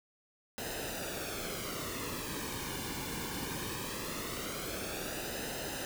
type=noise with flanger; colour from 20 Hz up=pink; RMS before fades=-39 dBFS; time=0.58-5.85 s; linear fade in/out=0 ms; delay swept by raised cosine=0.88 to 1.56 ms; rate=0.2 Hz; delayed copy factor=-0.65; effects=none